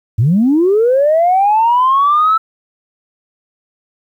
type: linear sweep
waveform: sine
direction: up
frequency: 97.9 to 1327 Hz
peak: -7 dBFS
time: 0.18-2.38 s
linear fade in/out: 10 ms
effects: tanh soft clip ceiling -4 dBFS + 8-bit